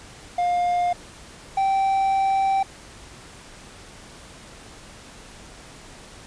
triangle tone pair in turn, 707 / 777.7 Hz, F5 / G5, +21 / -14 cents, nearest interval major second, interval 165 cents, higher second, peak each -17 / -16 dBFS, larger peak second, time 0.38-0.93 / 1.57-2.63 s, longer second, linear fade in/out 5 ms, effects pink hiss -44 dBFS RMS until 6.26 s + resampled to 22050 Hz

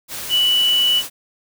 sine tone in noise, 2960 Hz, F#7, in tune, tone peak -13 dBFS, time 0.29-1.03 s, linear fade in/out 50 ms, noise white, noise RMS -29 dBFS, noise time 0.08-1.1 s, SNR +13 dB, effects none

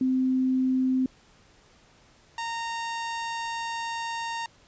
sine / sawtooth tone pair in turn, 259 / 923 Hz, C4 / A#5, -17 / -17 cents, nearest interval octave + minor seventh, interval 2200 cents, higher second, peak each -21 / -26 dBFS, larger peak first, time 0.01-1.06 / 2.38-4.46 s, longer second, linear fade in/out 2 ms, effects pink hiss -58 dBFS RMS until 4.67 s + resampled to 16000 Hz

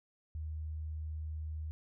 sine tone, 77.78 Hz, D#2, in tune, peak -37 dBFS, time 0.35-1.71 s, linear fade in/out 0 ms, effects none

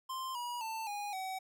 square tone with pitch steps, 1046.5 / 965.2 / 890.2 / 821.1 / 757.3 Hz, C6 / B5 / A5 / G#5 / F#5, 0 / -40 / +20 / -20 / +40 cents, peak -38 dBFS, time 0.09-1.39 s, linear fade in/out 10 ms, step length 260 ms, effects none

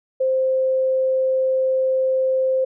sine tone, 523 Hz, C5, 1 cent flat, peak -16 dBFS, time 0.2-2.65 s, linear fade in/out 10 ms, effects none

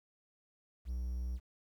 triangle tone, 61.6 Hz, B1, 4 cents flat, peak -33 dBFS, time 0.85-1.4 s, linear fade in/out 50 ms, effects 11-bit

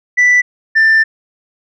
sine tone pair in turn, 1975.5 / 1779.9 Hz, B6 / A6, 0 / +19 cents, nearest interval major second, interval 181 cents, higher first, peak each -4 dBFS, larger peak neither, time 0.17-0.42 / 0.75-1.04 s, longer second, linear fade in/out 20 ms, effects tanh soft clip ceiling -5 dBFS

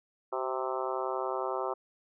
harmonic tone with a mistuned harmonic, 130.81 Hz, C3, in tune, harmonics 3 / 4 / 5 / 6 / 7 / 8 / 9 / 10, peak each -36 / -37 / -38 / -39 / -39 / -40 / -41 / -41 dBFS, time 0.32-1.74 s, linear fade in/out 10 ms, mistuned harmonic 3, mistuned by -36 cents, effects none

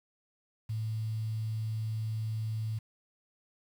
sine tone with quantisation, 110 Hz, A2, in tune, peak -31 dBFS, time 0.69-2.79 s, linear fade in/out 10 ms, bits 9, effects none

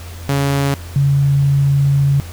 sawtooth / sine tone pair in turn, 139.6 / 139.6 Hz, C#3 / C#3, +13 / +13 cents, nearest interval unison, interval 0 cents, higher neither, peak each -10 dBFS, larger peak neither, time 0.29-0.74 / 0.96-2.2 s, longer second, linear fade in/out 0 ms, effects added 85 Hz sine -29 dBFS peak until 2.32 s + pink hiss -37 dBFS RMS until 2.32 s

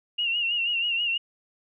sine tone with vibrato, 2803 Hz, F7, 6 cents sharp, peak -23 dBFS, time 0.18-1.18 s, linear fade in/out 10 ms, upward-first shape sine, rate 6.2 Hz, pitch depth 63 cents each way, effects none

